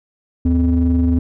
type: ring-modulated tone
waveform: triangle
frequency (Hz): 88.7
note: F2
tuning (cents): +27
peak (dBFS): -7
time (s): 0.45-1.19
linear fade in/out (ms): 5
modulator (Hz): 166
effects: none